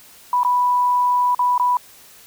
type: tone with dropouts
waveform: sine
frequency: 986 Hz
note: B5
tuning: 3 cents flat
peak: -14 dBFS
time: 0.33-1.77 s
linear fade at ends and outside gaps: 2 ms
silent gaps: 0.433-0.448 / 1.348-1.392 / 1.579-1.597 s
effects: white hiss -46 dBFS RMS until 2.26 s